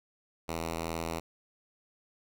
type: tone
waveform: 5% pulse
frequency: 82.41 Hz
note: E2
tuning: in tune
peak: -22 dBFS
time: 0.48-1.2 s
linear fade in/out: 10 ms
effects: none